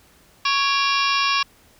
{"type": "harmonic tone with a mistuned harmonic", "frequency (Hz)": 554.4, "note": "C#5", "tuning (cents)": 0, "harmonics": [2, 3, 4, 5, 6, 7, 8, 9, 10], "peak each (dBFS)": [-21, -29, -26, -25, -29, -30, -32, -29, -28], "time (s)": [0.45, 1.43], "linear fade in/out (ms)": 5, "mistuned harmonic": 4, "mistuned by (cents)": 120, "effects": ["pink hiss -54 dBFS RMS until 1.79 s"]}